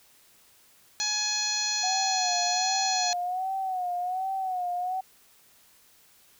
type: harmonic tone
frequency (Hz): 842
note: G#5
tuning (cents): +24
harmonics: 1 / 2 / 3 / 4 / 5 / 6 / 7 / 8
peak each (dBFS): -38 / -38 / -37 / -38 / -29 / -40 / -32 / -34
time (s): 1-3.13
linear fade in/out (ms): 0
type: tone with vibrato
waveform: sine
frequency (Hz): 740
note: F#5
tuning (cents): 0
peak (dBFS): -27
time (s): 1.83-5.01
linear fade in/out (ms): 10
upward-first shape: sine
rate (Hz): 1.3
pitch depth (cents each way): 74
effects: white hiss -59 dBFS RMS until 6.39 s